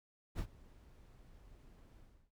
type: noise with ADSR envelope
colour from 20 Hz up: brown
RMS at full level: -36 dBFS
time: 0.35-2.31 s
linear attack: 39 ms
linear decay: 72 ms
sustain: -23 dB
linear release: 320 ms
effects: none